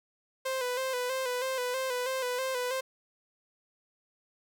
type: tone with vibrato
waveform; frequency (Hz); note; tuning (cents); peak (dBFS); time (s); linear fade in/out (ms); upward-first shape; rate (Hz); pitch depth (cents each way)
sawtooth; 510; C5; -44; -26; 0.45-2.81; 10; square; 3.1; 49
effects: none